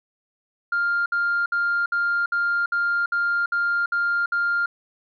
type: tone bursts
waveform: sine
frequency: 1400 Hz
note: F6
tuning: 4 cents sharp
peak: -18 dBFS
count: 10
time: 0.72-4.66 s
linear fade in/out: 5 ms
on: 340 ms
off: 60 ms
effects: tanh soft clip ceiling -16 dBFS